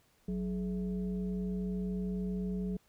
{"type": "tone with frequency modulation", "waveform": "sine", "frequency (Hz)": 185, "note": "F#3", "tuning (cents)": 0, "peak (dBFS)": -32, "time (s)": [0.28, 2.77], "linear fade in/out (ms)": 5, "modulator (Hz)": 237, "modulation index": 0.65, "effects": ["pink hiss -69 dBFS RMS until 2.88 s"]}